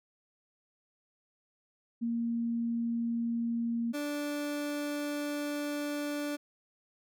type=tone pair in turn; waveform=sine / 30% pulse; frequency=233.1 / 292.2 Hz; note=A#3 / D4; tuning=0 / -9 cents; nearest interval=major third; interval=391 cents; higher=second; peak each=-29 / -30 dBFS; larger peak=first; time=2.01-3.93 / 3.93-6.37 s; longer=second; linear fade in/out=20 ms; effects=none